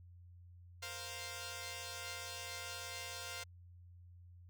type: chord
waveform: 5% pulse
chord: Bb suspended second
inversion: none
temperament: equal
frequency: 466.2 / 523.3 / 698.5 Hz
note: Bb4 / C5 / F5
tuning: 0 / 0 / 0 cents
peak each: -40 / -36 / -36 dBFS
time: 0.82-3.44 s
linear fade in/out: 10 ms
effects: added 88 Hz sine -55 dBFS peak until 4.49 s